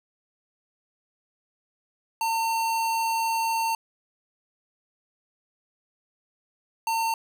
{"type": "tone pair in turn", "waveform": "square", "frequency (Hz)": [906, 906], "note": ["A#5", "A#5"], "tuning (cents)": [-50, -50], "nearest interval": "unison", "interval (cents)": 0, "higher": "neither", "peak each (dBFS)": -24, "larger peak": "neither", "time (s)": [[2.21, 3.75], [6.87, 7.14]], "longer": "first", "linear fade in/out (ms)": 2, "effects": []}